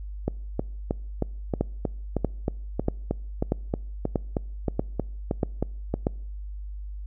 two click trains, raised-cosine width 2 ms, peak -11 / -9 dBFS, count 19 / 8, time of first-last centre 0.28-5.94 / 1.61-6.069 s, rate 3.18 / 1.57 Hz, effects noise-tail reverb RT60 0.7 s tail -26 dB re dry + added 50 Hz sine -33 dBFS peak until 7.06 s

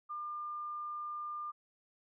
sine tone, 1200 Hz, D6, 37 cents sharp, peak -38 dBFS, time 0.09-1.52 s, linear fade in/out 20 ms, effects none

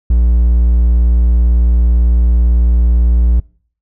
triangle tone, 59 Hz, A#1, 22 cents sharp, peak -5 dBFS, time 0.1-3.4 s, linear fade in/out 5 ms, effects noise-tail reverb RT60 0.5 s tail -24 dB re dry

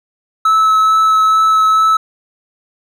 triangle tone with vibrato, 1300 Hz, E6, 24 cents flat, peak -6 dBFS, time 0.45-1.97 s, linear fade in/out 5 ms, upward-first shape sine, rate 2.3 Hz, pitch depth 9 cents each way, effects none

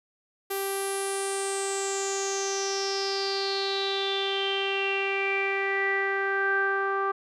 sawtooth tone with low-pass filter sweep, 392 Hz, G4, in tune, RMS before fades -28 dBFS, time 0.5-7.12 s, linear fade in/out 10 ms, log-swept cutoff 12000 to 1300 Hz, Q 8.6, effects none

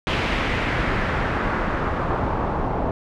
pink noise with low-pass filter sweep, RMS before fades -23 dBFS, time 0.07-2.91 s, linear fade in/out 0 ms, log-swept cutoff 2800 to 820 Hz, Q 1.5, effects none

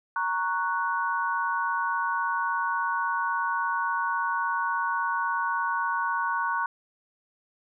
sine chord, F# major, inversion first, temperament equal, 932.3 / 1108.7 / 1480 Hz, A#5 / C#6 / F#6, 0 / 0 / 0 cents, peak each -29 / -29 / -29 dBFS, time 0.16-6.66 s, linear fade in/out 2 ms, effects none

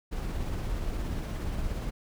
brown noise with tremolo, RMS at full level -31 dBFS, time 0.11-1.91 s, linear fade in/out 20 ms, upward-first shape sine, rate 17 Hz, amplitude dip 25%, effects none

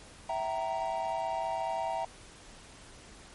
triangle chord, E diminished, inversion none, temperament equal with one note detuned, 659.3 / 768.7 / 932.3 Hz, E5 / G5 / Bb5, 0 / -34 / 0 cents, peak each -33 dBFS, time 0.29-2.05 s, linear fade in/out 5 ms, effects pink hiss -52 dBFS RMS until 3.34 s + MP3 48 kbps

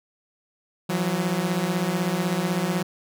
sawtooth beating tone pair, 168.7 / 184.7 Hz, E3 / F#3, +40 / -3 cents, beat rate 16 Hz, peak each -22 / -21 dBFS, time 0.89-2.83 s, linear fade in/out 10 ms, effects none

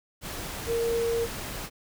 sine tone in noise, 463.8 Hz, A#4, 9 cents flat, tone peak -24 dBFS, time 0.66-1.28 s, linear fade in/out 50 ms, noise pink, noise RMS -36 dBFS, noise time 0.21-1.7 s, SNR +9 dB, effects none

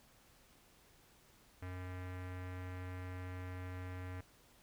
square tone with low-pass filter, 91.3 Hz, F#2, 23 cents flat, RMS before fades -45 dBFS, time 1.62-4.21 s, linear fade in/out 5 ms, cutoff 2000 Hz, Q 2.2, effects pink hiss -66 dBFS RMS until 4.62 s

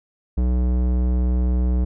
square tone with low-pass filter, 61.74 Hz, B1, in tune, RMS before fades -19 dBFS, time 0.37-1.85 s, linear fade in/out 10 ms, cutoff 460 Hz, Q 0.51, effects none

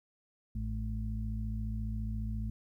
harmonic tone, 54.5 Hz, A1, 16 cents flat, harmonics 1 / 2 / 4, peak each -35 / -38 / -41 dBFS, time 0.55-2.5 s, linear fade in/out 5 ms, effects 12-bit

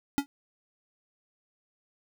square tone with exponential decay, 281.6 Hz, C#4, 27 cents sharp, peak -19 dBFS, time 0.18-0.26 s, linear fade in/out 0 ms, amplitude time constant 17 ms, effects none

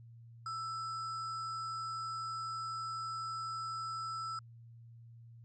sine tone with sample-and-hold, 1324 Hz, E6, 7 cents sharp, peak -37 dBFS, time 0.46-4.39 s, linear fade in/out 2 ms, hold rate 6300 Hz, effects added 116 Hz sine -52 dBFS peak until 5.44 s + resampled to 16000 Hz

